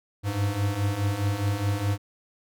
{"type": "beating tone pair", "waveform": "square", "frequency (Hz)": [98, 102.8], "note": ["G2", "G#2"], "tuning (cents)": [0, -17], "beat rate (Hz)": 4.8, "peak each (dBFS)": [-30, -26], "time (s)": [0.23, 1.98], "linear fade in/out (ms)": 50, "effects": []}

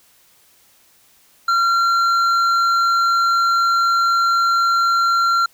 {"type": "tone with hard clipping", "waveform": "sine", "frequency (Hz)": 1372, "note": "F6", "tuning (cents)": -31, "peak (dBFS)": -15, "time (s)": [1.48, 5.46], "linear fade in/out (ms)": 5, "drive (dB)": 7, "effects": ["white hiss -54 dBFS RMS until 5.53 s"]}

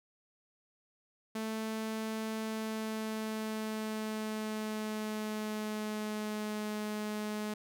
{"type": "tone with pitch glide", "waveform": "sawtooth", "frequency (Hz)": [220, 211.8], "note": ["A3", "G#3"], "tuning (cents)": [0, 34], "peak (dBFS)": -31, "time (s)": [1.35, 7.54], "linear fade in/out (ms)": 5, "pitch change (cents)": -66, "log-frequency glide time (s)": [2.39, 6.74], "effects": []}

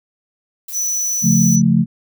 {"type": "noise", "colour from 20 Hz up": "violet", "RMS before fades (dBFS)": -30, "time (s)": [0.68, 1.56], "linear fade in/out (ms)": 5}
{"type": "tone", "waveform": "sine", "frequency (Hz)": 5950, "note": "F#8", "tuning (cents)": 9, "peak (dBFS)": -17, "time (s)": [0.72, 1.62], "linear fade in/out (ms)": 50}
{"type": "chord", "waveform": "sine", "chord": "Db augmented", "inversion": "none", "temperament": "equal", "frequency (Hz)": [138.59, 174.61, 220], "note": ["Db3", "F3", "A3"], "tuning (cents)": [0, 0, 0], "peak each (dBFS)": [-17, -14, -14], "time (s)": [1.22, 1.86], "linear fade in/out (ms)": 50}
{"effects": []}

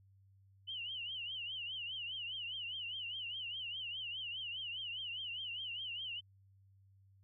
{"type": "tone with vibrato", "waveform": "sine", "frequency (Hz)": 2960, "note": "F#7", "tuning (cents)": 0, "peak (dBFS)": -40, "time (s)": [0.67, 6.21], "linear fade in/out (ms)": 20, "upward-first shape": "triangle", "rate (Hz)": 4.9, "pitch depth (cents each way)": 160, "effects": ["added 97 Hz sine -63 dBFS peak until 7.23 s"]}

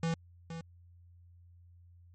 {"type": "tone with echo", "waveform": "square", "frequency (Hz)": 165, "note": "E3", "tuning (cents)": 2, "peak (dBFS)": -30, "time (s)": [0.03, 0.14], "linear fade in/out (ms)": 2, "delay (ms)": 470, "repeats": 1, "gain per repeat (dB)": -10, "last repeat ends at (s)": 0.61, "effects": ["added 87 Hz sine -55 dBFS peak until 2.14 s", "MP3 32 kbps"]}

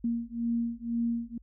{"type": "beating tone pair", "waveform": "sine", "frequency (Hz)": [232.7, 234.7], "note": ["A#3", "A#3"], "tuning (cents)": [-3, 12], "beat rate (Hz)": 2, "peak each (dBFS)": -31, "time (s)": [0.04, 1.38], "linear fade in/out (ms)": 5, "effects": ["added 50 Hz sine -53 dBFS peak until 1.42 s"]}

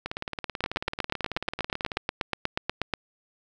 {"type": "two click trains", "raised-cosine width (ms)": 0.3, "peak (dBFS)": [-9, -15], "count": [20, 36], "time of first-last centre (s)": [[0.64, 2.937], [0.06, 1.973]], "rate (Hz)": [8.27, 18.3], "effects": []}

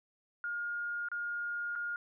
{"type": "tone with dropouts", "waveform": "sine", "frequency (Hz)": 1421, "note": "F6", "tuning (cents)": 30, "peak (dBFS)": -34, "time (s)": [0.44, 1.96], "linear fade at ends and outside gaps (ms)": 1, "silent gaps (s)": [[1.086, 1.116], [1.754, 1.759]], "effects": []}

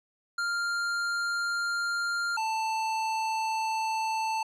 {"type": "tone pair in turn", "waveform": "square", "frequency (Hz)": [1396.9, 884.8], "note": ["F6", "A5"], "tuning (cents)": [0, 9], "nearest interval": "minor sixth", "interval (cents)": 791, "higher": "first", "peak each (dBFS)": -28, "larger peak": "neither", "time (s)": [[0.38, 2.37], [2.37, 4.43]], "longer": "second", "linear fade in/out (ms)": 5, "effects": ["low-pass 7000 Hz 12 dB/octave"]}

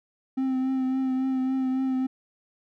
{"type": "tone with vibrato", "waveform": "triangle", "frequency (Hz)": 261.6, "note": "C4", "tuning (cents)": 0, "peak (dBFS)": -21, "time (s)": [0.37, 2.07], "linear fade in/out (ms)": 10, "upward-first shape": "triangle", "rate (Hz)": 3.6, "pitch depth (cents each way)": 26, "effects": []}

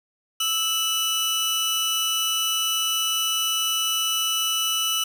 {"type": "tone pair together", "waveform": "sawtooth", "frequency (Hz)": [1315.1, 2960], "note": ["E6", "F#7"], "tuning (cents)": [-4, 0], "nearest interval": "octave + major second", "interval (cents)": 1404, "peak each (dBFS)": [-26, -19], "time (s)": [0.4, 5.04], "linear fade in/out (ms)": 5, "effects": []}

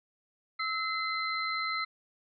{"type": "tone cluster", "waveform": "sine", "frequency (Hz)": [1302, 2062, 4093], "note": ["E6", "C7", "C8"], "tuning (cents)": [-22, -26, -39], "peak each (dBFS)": [-33, -34, -37], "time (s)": [0.59, 1.85], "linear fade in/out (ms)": 10, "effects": []}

